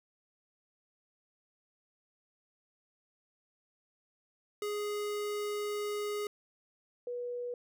square / sine tone pair in turn, 415.3 / 486.8 Hz, G#4 / B4, 0 / -25 cents, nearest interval minor third, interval 275 cents, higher second, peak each -34 / -35 dBFS, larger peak first, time 4.62-6.27 / 7.07-7.54 s, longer first, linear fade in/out 2 ms, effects none

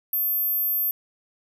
sine tone, 13400 Hz, G#9, 14 cents sharp, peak -21 dBFS, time 0.13-0.91 s, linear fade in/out 2 ms, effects none

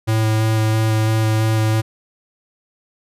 square tone with vibrato, 110 Hz, A2, in tune, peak -15 dBFS, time 0.07-1.82 s, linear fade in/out 20 ms, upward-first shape square, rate 3 Hz, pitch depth 9 cents each way, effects resampled to 32000 Hz

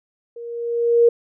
sine tone with level ramp, 470 Hz, A#4, 14 cents sharp, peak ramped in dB -32 to -8 dBFS, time 0.36-1.09 s, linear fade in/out 5 ms, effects none

